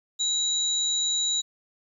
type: tone cluster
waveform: sine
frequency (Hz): 3846 / 3994 / 7030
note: B7 / B7 / A8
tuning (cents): -47 / +19 / -2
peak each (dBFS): -25 / -34 / -27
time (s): 0.19-1.42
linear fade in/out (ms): 20
effects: 10-bit